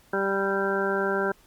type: harmonic tone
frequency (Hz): 196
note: G3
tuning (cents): 0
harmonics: 1 / 2 / 3 / 4 / 5 / 7 / 8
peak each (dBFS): -32 / -26 / -31 / -34 / -34 / -31 / -30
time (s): 0.13-1.32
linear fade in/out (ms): 5
effects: pink hiss -58 dBFS RMS until 1.46 s + MP3 96 kbps